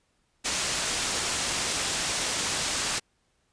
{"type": "low-pass noise", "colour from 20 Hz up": "white", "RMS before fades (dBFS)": -29, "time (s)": [0.44, 3], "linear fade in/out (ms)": 20, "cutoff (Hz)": 8600, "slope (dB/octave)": 24, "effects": ["pink hiss -71 dBFS RMS until 3.52 s", "resampled to 22050 Hz"]}